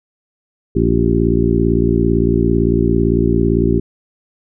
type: harmonic tone with a mistuned harmonic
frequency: 57.8 Hz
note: A#1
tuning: 14 cents flat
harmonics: 1 / 2 / 3 / 4 / 5 / 6 / 7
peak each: -19 / -19 / -19 / -19 / -19 / -19 / -19 dBFS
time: 0.75-3.8 s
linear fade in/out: 10 ms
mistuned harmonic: 7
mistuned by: -57 cents
effects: none